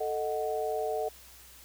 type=chord; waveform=sine; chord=D# diminished; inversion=second; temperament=equal; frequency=440 / 622.3 / 740 Hz; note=A4 / D#5 / F#5; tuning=0 / 0 / 0 cents; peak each=-32 / -34 / -34 dBFS; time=0-1.09 s; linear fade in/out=10 ms; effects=added 63 Hz sine -58 dBFS peak until 1.64 s + white hiss -53 dBFS RMS until 1.64 s